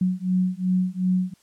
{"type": "beating tone pair", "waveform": "sine", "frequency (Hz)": [182.6, 185.3], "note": ["F#3", "F#3"], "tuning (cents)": [-23, 3], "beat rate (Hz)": 2.7, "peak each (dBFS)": -23, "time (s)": [0.01, 1.34], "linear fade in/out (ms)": 5, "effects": ["white hiss -61 dBFS RMS until 1.42 s", "low-pass 10000 Hz 12 dB/octave"]}